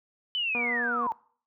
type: linear sweep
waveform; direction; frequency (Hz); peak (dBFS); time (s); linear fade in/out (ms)
sine; down; 3047 to 862; -26; 0.35-1.12; 0
type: click train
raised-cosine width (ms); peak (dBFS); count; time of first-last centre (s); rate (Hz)
1; -23; 125; 0.55-1.067; 240
effects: noise-tail reverb RT60 0.5 s tail -23 dB re dry + high-pass 100 Hz 12 dB/octave